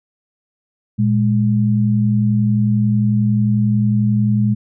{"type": "tone pair together", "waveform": "sine", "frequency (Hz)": [116.54, 207.7], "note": ["A#2", "G#3"], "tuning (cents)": [0, 0], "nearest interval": "minor seventh", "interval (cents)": 1000, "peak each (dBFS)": -15, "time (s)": [0.98, 4.55], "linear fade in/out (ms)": 20, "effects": []}